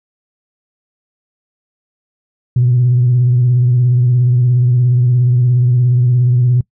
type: tone with vibrato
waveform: sine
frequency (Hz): 123.47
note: B2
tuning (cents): 0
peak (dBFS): -7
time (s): 2.56-6.61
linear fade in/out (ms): 5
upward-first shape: sine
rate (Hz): 17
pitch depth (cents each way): 49
effects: noise-tail reverb RT60 0.1 s tail -23 dB re dry + tanh soft clip ceiling -4 dBFS